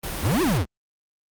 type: noise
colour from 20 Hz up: pink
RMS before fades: -30 dBFS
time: 0.03-0.58 s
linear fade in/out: 10 ms
type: exponential two-way sweep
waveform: square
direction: up then down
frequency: 63.1 to 392 to 63.1 Hz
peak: -20 dBFS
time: 0.21-0.66 s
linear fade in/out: 50 ms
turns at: 0.42 s
effects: Opus 32 kbps